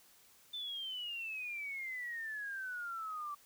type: exponential sweep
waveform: sine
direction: down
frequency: 3562 to 1154 Hz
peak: -39 dBFS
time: 0.53-3.35 s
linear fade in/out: 10 ms
effects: white hiss -64 dBFS RMS until 3.45 s